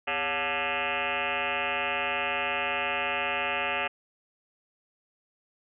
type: tone with frequency modulation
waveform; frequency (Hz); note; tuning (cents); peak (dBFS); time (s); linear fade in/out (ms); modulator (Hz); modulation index
sine; 1661.2; G#6; 0; -26; 0.07-3.88; 10; 157; 7.5
effects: none